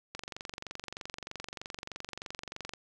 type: click train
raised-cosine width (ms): 0.2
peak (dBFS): -22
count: 61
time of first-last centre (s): 0.15-2.736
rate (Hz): 23.2
effects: none